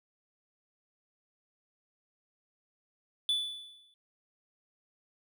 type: tone with exponential decay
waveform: triangle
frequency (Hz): 3472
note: A7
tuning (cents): -24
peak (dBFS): -23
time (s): 3.29-3.94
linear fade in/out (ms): 1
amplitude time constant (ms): 140
effects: none